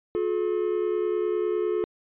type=tone pair together; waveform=triangle; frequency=358.3 / 428.2 Hz; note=F4 / A4; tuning=+44 / -47 cents; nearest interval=minor third; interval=309 cents; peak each=-24 dBFS; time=0.15-1.84 s; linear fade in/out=0 ms; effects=resampled to 8000 Hz